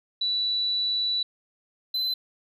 sine / triangle tone pair in turn, 3951 / 4041 Hz, B7 / B7, 0 / +39 cents, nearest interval unison, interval 39 cents, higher second, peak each -23 / -23 dBFS, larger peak neither, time 0.21-1.23 / 1.94-2.14 s, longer first, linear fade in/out 5 ms, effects none

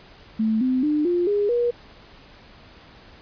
sine tone with pitch steps, 219.8 / 256.9 / 300.3 / 350.9 / 410.2 / 479.4 Hz, A3 / C4 / D4 / F4 / G#4 / A#4, -2 / -32 / +39 / +8 / -21 / +48 cents, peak -18 dBFS, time 0.39-1.71 s, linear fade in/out 10 ms, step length 220 ms, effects pink hiss -48 dBFS RMS until 3.21 s + resampled to 11025 Hz

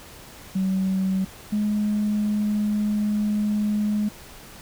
sine tone pair in turn, 190 / 209.7 Hz, F#3 / G#3, +46 / +17 cents, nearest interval major second, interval 171 cents, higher second, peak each -19 dBFS, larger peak neither, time 0.55-1.25 / 1.52-4.09 s, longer second, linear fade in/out 10 ms, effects tanh soft clip ceiling -16 dBFS + pink hiss -44 dBFS RMS until 4.61 s

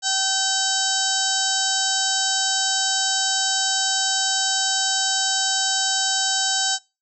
harmonic tone, 770 Hz, G5, 31 cents flat, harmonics 1 / 2 / 4 / 5 / 6 / 7 / 8 / 9 / 10, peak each -28 / -28 / -28 / -28 / -28 / -28 / -28 / -28 / -28 dBFS, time 0.02-6.79 s, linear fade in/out 50 ms, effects noise-tail reverb RT60 0.3 s tail -26 dB re dry

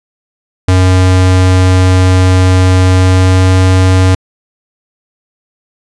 square tone with pitch glide, 92.5 to 93.14 Hz, F#2 to F#2, 0 to +12 cents, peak -5 dBFS, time 0.68-4.15 s, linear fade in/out 5 ms, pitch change +12 cents, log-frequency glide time 2.89-3.52 s, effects resampled to 22050 Hz

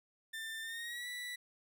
30% pulse tone with pitch glide, 1788 to 1961.1 Hz, A6 to B6, +27 to -13 cents, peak -38 dBFS, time 0.33-1.36 s, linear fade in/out 10 ms, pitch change +160 cents, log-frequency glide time 0.62-1.07 s, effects none

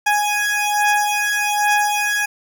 20% pulse beating tone pair, 830.6 / 831.8 Hz, G#5 / G#5, 0 / +2 cents, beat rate 1.2 Hz, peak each -14 dBFS, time 0.06-2.26 s, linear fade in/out 10 ms, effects none

